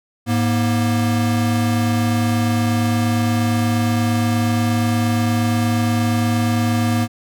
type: tone pair together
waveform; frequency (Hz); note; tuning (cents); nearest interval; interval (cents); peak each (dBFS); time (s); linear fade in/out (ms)
square; 105.9 / 237.6; G#2 / A#3; +34 / +33; octave + major second; 1399; -19; 0.26-7.08; 50
effects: none